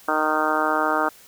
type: harmonic tone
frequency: 154.7 Hz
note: D#3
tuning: 10 cents flat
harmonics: 2 / 3 / 4 / 5 / 6 / 7 / 8 / 9 / 10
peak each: -28 / -30 / -27 / -27 / -27 / -30 / -25 / -27 / -30 dBFS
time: 0.08-1.09 s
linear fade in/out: 5 ms
effects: white hiss -49 dBFS RMS until 1.27 s